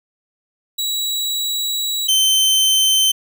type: tone pair in turn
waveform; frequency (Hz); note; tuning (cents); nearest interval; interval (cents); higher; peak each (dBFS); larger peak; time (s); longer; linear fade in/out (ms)
sawtooth; 3893 / 3090; B7 / G7; -26 / -26; major third; 400; first; -16 / -9; second; 0.78-2.08 / 2.08-3.12; first; 10
effects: none